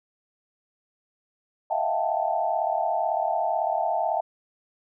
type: tone cluster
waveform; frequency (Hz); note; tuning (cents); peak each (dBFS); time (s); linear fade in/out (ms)
sine; 639 / 675 / 713 / 785 / 883; D#5 / E5 / F5 / G5 / A5; +46 / +41 / +36 / +2 / +6; -29; 1.7-4.21; 10
effects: none